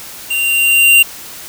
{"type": "tone with level ramp", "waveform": "square", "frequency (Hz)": 2774, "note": "F7", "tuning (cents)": -12, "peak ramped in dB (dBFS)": [-15, -4], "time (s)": [0.3, 1.03], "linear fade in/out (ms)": 10, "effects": ["white hiss -31 dBFS RMS until 1.48 s"]}